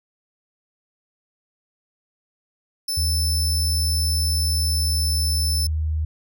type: tone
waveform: sawtooth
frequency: 5280 Hz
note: E8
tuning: 2 cents sharp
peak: -20 dBFS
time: 2.88-5.67 s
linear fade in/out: 5 ms
type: tone with pitch glide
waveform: sine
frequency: 79.4 to 77.77 Hz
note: D#2 to D#2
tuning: +36 to 0 cents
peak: -20 dBFS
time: 2.97-6.05 s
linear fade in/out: 5 ms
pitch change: -36 cents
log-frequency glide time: 4.46-5.1 s
effects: none